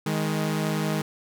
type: tone pair together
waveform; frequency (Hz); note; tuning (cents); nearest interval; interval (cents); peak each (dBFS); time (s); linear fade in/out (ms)
sawtooth; 157.03 / 208; D#3 / G#3; +16 / +3; perfect fourth; 487; -22 / -24; 0.06-1.02; 5
effects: none